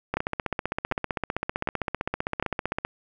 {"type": "two click trains", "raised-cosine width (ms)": 0.5, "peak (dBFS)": [-10, -11], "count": [4, 43], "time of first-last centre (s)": [[0.17, 2.426], [0.14, 2.85]], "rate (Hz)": [1.33, 15.5], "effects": []}